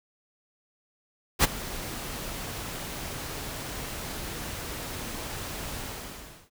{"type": "noise with ADSR envelope", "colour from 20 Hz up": "pink", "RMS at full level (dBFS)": -17, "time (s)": [1.39, 6.5], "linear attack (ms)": 49, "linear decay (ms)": 19, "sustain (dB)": -19, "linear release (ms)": 690, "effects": []}